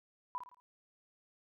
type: tone with echo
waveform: sine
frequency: 991 Hz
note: B5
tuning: 6 cents sharp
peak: -35 dBFS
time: 0.35-0.38 s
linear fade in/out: 0 ms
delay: 55 ms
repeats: 4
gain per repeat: -8 dB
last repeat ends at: 0.6 s
effects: none